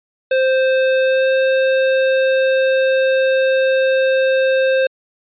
square tone with pitch glide, 523.3 to 527.2 Hz, C5 to C5, 0 to +13 cents, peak -13 dBFS, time 0.31-4.87 s, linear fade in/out 5 ms, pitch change +13 cents, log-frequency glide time 1.04-1.29 s, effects resampled to 8000 Hz

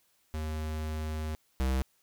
square tone pair in turn, 77.78 / 65.4 Hz, D#2 / C2, 0 / 0 cents, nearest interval minor third, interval 300 cents, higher first, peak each -33 / -27 dBFS, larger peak second, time 0.34-1.35 / 1.6-1.82 s, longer first, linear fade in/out 0 ms, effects white hiss -70 dBFS RMS until 2.02 s

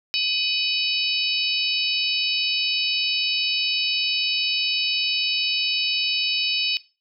sine tone cluster, 2500 / 2986 / 3866 / 4531 / 5170 Hz, D#7 / F#7 / B7 / C#8 / E8, +8 / +15 / -38 / +37 / -34 cents, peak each -27 dBFS, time 0.14-6.77 s, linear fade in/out 0 ms, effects noise-tail reverb RT60 0.3 s tail -19 dB re dry

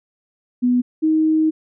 sine tone pair in turn, 246.9 / 314.4 Hz, B3 / D#4, 0 / +18 cents, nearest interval major third, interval 418 cents, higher second, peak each -13 dBFS, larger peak neither, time 0.62-0.82 / 1.02-1.51 s, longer second, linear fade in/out 20 ms, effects none

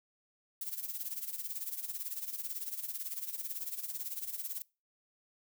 violet noise with tremolo, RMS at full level -37 dBFS, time 0.61-4.62 s, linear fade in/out 2 ms, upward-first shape sine, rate 18 Hz, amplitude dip 75%, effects noise-tail reverb RT60 0.3 s tail -23 dB re dry

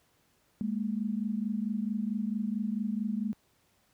sine tone pair together, 205.9 / 230.4 Hz, G#3 / A#3, -15 / -20 cents, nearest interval major second, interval 195 cents, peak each -31 / -33 dBFS, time 0.61-3.33 s, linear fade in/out 0 ms, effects pink hiss -69 dBFS RMS until 3.93 s + high-pass 60 Hz 12 dB/octave

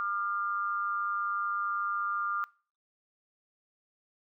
sine tone pair together, 1200.9 / 1396.9 Hz, D6 / F6, +38 / 0 cents, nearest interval minor third, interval 262 cents, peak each -31 / -34 dBFS, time 0-2.44 s, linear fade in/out 0 ms, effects noise-tail reverb RT60 0.4 s tail -22 dB re dry

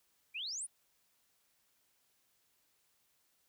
sine exponential sweep, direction up, 2300 to 10290 Hz, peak -38 dBFS, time 0.34-0.67 s, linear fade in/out 20 ms, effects white hiss -75 dBFS RMS until 3.48 s

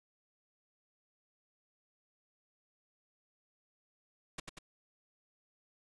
pink noise with echo, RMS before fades -41 dBFS, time 4.38-4.4 s, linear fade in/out 5 ms, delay 94 ms, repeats 2, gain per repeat -4 dB, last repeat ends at 4.588 s, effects resampled to 22050 Hz

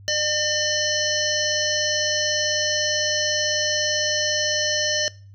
harmonic tone with a mistuned harmonic, 603 Hz, D5, 46 cents sharp, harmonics 1 / 3 / 5 / 7 / 9 / 10, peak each -27 / -27 / -27 / -27 / -27 / -27 dBFS, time 0.08-5.08 s, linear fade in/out 0 ms, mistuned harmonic 9, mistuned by -18 cents, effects noise-tail reverb RT60 0.4 s tail -21 dB re dry + added 99 Hz sine -42 dBFS peak until 5.34 s

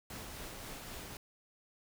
pink noise with tremolo, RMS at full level -45 dBFS, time 0.1-1.17 s, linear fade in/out 2 ms, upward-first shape sine, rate 3.8 Hz, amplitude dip 25%, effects none

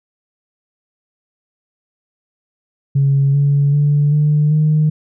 sine tone with pitch steps, 138.59 / 142.16 / 145.82 / 149.57 / 153.42 Hz, C#3 / C#3 / D3 / D3 / D#3, 0 / +44 / -12 / +32 / -24 cents, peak -9 dBFS, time 2.95-4.9 s, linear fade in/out 10 ms, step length 390 ms, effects tanh soft clip ceiling -6 dBFS

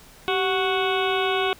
harmonic tone with a mistuned harmonic, 370 Hz, F#4, in tune, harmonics 1 / 2 / 3 / 4 / 6 / 7 / 8 / 9 / 10, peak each -24 / -27 / -29 / -30 / -32 / -32 / -33 / -34 / -34 dBFS, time 0.28-1.53 s, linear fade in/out 0 ms, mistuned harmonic 1, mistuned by +73 cents, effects pink hiss -49 dBFS RMS until 1.59 s

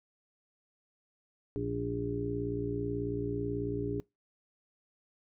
harmonic tone, 58.27 Hz, A#1, in tune, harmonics 1 / 2 / 3 / 5 / 6 / 7, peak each -44 / -38 / -43 / -36 / -45 / -36 dBFS, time 1.56-4 s, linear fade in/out 0 ms, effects noise-tail reverb RT60 0.2 s tail -24 dB re dry

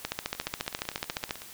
two click trains, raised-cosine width 0.2 ms, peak -12 / -23 dBFS, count 19 / 18, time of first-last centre 0.05-1.309 / 0.35-1.419 s, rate 14.3 / 15.9 Hz, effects white hiss -47 dBFS RMS until 1.53 s

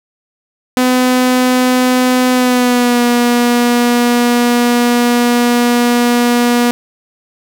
sawtooth tone with pitch glide, 252.7 to 240.9 Hz, B3 to B3, +40 to -43 cents, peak -5 dBFS, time 0.77-6.71 s, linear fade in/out 0 ms, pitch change -83 cents, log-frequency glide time 2.32-3.02 s, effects none

